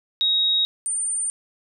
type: tone pair in turn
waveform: sine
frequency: 3780 / 8990 Hz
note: A#7 / C#9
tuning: +23 / +23 cents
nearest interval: octave + minor third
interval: 1500 cents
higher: second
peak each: -17 / -22 dBFS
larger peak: first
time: 0.21-0.65 / 0.86-1.3 s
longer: neither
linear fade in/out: 0 ms
effects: none